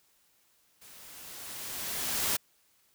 white noise with level ramp, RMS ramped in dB -53 to -28 dBFS, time 0.81-2.37 s, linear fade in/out 10 ms, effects white hiss -68 dBFS RMS until 2.94 s

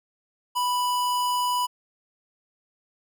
square tone, 987.8 Hz, B5, in tune, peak -23 dBFS, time 0.55-1.67 s, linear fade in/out 20 ms, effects none

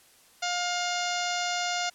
harmonic tone, 709 Hz, F5, 26 cents sharp, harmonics 1 / 2 / 3 / 4 / 5 / 6 / 7 / 8 / 9 / 10, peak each -31 / -34 / -36 / -37 / -38 / -39 / -39 / -40 / -41 / -41 dBFS, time 0.42-1.9 s, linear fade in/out 10 ms, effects white hiss -58 dBFS RMS until 1.94 s + low-pass 12000 Hz 12 dB/octave

